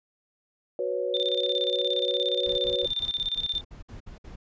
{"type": "chord", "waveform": "sine", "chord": "F# suspended fourth", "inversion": "none", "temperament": "just", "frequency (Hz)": [370, 493.3, 555], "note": ["F#4", "B4", "C#5"], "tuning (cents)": [0, -2, 2], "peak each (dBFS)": [-32, -29, -30], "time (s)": [0.79, 2.86], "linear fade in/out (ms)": 2}
{"type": "tone with tremolo", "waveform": "sine", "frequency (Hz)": 3584, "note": "A7", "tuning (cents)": 31, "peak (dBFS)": -24, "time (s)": [1.14, 3.61], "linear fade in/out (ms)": 2, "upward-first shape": "square", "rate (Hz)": 17, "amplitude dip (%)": 75}
{"type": "noise bursts", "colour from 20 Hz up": "brown", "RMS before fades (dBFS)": -42, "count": 11, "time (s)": [2.46, 4.36], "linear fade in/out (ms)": 10, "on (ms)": 120, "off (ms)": 58}
{"effects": ["resampled to 16000 Hz"]}